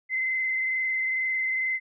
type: tone with frequency modulation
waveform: sine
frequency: 2059 Hz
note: C7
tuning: 28 cents flat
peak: -24 dBFS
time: 0.09-1.8 s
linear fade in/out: 50 ms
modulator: 22.2 Hz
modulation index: 1.3
effects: none